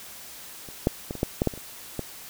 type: clicks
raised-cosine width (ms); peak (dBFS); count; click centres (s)
2; -28 / -6 / -17 / -22 / -9 / -8 / -8 / -24 / -28 / -15; 10; 0.688 / 0.871 / 1.109 / 1.153 / 1.231 / 1.419 / 1.473 / 1.538 / 1.576 / 1.993
effects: white hiss -43 dBFS RMS until 2.29 s